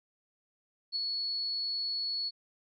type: tone with ADSR envelope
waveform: sine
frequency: 4391 Hz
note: C#8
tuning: 17 cents flat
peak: -28 dBFS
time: 0.92-2.31 s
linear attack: 39 ms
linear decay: 8 ms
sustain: -3 dB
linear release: 34 ms
effects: none